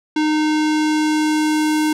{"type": "tone with low-pass filter sweep", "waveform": "square", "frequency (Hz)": 307.1, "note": "D#4", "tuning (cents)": -23, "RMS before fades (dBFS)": -17, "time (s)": [0.16, 1.93], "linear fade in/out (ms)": 5, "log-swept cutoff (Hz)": [4600, 12000], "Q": 0.9, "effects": []}